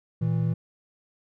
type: tone pair together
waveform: triangle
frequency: 116.54 / 162.4 Hz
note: A#2 / E3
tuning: 0 / -26 cents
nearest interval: tritone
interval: 574 cents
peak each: -23 dBFS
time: 0.21-0.54 s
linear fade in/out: 10 ms
effects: none